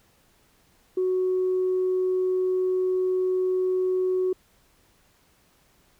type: tone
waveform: sine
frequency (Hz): 370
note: F#4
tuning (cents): 0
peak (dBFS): -20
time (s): 0.97-4.33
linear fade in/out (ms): 5
effects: tanh soft clip ceiling -17 dBFS + pink hiss -62 dBFS RMS until 5.99 s